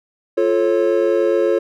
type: chord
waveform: triangle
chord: F augmented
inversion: none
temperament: just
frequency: 349.2 / 436.5 / 545.7 Hz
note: F4 / A4 / C#5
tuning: 0 / -14 / -27 cents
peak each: -16 dBFS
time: 0.37-1.59 s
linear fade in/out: 10 ms
effects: none